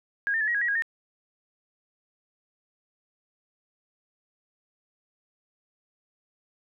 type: tone with pitch steps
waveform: sine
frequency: 1637 / 1807 / 1718 / 1899 / 1652 / 1910 / 1640 / 1830 Hz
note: G#6 / A6 / A6 / A#6 / G#6 / A#6 / G#6 / A#6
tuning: -25 / +46 / -42 / +32 / -10 / +42 / -22 / -32 cents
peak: -23 dBFS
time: 0.27-0.822 s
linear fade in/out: 0 ms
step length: 69 ms
effects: none